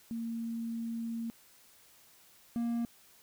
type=tone pair in turn; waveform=sine / triangle; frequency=229.7 / 234.5 Hz; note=A#3 / A#3; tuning=-25 / +11 cents; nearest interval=unison; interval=36 cents; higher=second; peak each=-34 / -28 dBFS; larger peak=second; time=0.11-1.3 / 2.56-2.85 s; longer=first; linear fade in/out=0 ms; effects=white hiss -61 dBFS RMS until 3.22 s